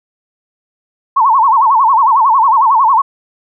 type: tone with vibrato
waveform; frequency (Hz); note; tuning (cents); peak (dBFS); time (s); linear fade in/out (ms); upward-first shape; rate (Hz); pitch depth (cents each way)
sine; 987.8; B5; 0; -6; 1.16-3.02; 10; sine; 11; 220
effects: none